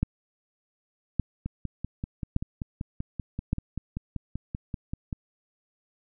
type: two click trains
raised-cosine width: 5 ms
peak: -19 / -11 dBFS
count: 20 / 4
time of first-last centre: 1.46-5.128 / 0.03-3.531 s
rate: 5.18 / 0.857 Hz
effects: none